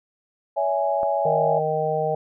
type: chord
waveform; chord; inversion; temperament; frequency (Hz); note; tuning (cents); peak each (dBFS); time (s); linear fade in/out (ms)
sine; C# minor; none; equal with one note detuned; 564.1 / 659.3 / 830.6; C#5 / E5 / G#5; +30 / 0 / 0; -24; 0.56-1.6; 20
type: click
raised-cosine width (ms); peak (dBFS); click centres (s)
1; -21; 1.032
type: harmonic tone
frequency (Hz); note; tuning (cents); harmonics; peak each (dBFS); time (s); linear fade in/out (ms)
155.56; D#3; 0; 1 / 3 / 4 / 5; -30 / -25 / -25 / -26; 1.25-2.15; 5
effects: none